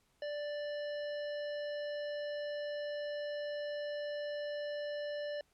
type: harmonic tone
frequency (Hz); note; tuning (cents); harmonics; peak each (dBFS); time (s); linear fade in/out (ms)
587.3; D5; 0; 1 / 3 / 5 / 7 / 9; -37 / -48 / -53 / -56 / -57; 0.22-5.41; 2
effects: pink hiss -74 dBFS RMS until 5.53 s + low-pass 12000 Hz 12 dB/octave